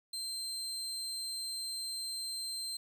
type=tone; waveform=30% pulse; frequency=4135 Hz; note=C8; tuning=21 cents flat; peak=-34 dBFS; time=0.13-2.77 s; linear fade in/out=5 ms; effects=12-bit